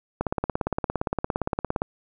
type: click train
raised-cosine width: 1 ms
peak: -10 dBFS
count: 29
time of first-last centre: 0.21-1.819 s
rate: 17.4 Hz
effects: none

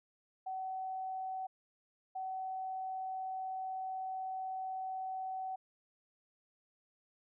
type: tone bursts at uneven times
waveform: sine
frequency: 756 Hz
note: F#5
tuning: 37 cents sharp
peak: -37 dBFS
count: 2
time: 0.46-1.47 / 2.15-5.56 s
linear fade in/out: 10 ms
effects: none

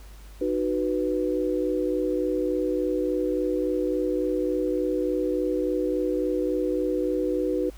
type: chord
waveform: sine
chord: B major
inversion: first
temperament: equal with one note detuned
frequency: 306.5 / 370 / 493.9 Hz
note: D#4 / F#4 / B4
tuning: -26 / 0 / 0 cents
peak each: -27 dBFS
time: 0.41-7.7 s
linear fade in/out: 5 ms
effects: added 50 Hz sine -42 dBFS peak until 7.77 s + pink hiss -53 dBFS RMS until 7.77 s

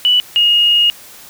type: tone pair in turn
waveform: sine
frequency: 2960 / 2862 Hz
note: F#7 / F7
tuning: 0 / +42 cents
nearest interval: minor second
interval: 58 cents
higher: first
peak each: -8 dBFS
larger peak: neither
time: 0.05-0.2 / 0.36-0.9 s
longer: second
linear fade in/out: 0 ms
effects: white hiss -38 dBFS RMS until 1.29 s

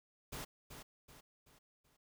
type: noise with echo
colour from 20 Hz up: pink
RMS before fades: -45 dBFS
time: 0.32-0.45 s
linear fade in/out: 10 ms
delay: 380 ms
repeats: 4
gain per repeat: -7 dB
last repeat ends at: 1.97 s
effects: none

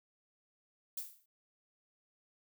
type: noise with exponential decay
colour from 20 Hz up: violet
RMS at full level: -37 dBFS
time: 0.97-1.26 s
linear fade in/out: 5 ms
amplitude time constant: 61 ms
effects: none

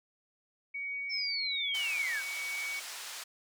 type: tone with tremolo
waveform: sine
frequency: 2248 Hz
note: C#7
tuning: 24 cents sharp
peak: -34 dBFS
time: 0.74-2.8 s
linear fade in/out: 10 ms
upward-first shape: triangle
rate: 1.2 Hz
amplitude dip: 25%
type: linear sweep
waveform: sine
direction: down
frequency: 5390 to 1482 Hz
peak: -32 dBFS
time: 1.09-2.23 s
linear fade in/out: 50 ms
type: band-pass noise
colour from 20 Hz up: white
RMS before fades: -43 dBFS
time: 1.74-3.24 s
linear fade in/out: 10 ms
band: 800 to 7400 Hz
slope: 12 dB/octave
effects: none

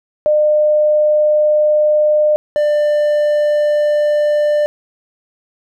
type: tone pair in turn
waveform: sine / triangle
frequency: 604 / 594.7 Hz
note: D5 / D5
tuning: +48 / +22 cents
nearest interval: unison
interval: 26 cents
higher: first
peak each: -9 dBFS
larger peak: neither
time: 0.26-2.36 / 2.56-4.66 s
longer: neither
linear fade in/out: 0 ms
effects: none

